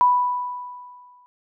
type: tone with exponential decay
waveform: sine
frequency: 987.8 Hz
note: B5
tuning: in tune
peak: -11 dBFS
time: 0.01-1.26 s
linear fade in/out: 0 ms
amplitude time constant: 270 ms
effects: none